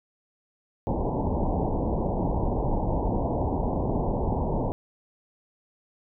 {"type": "low-pass noise", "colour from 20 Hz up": "pink", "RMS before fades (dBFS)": -26, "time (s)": [0.87, 4.72], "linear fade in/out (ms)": 0, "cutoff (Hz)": 970, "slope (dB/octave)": 96, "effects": []}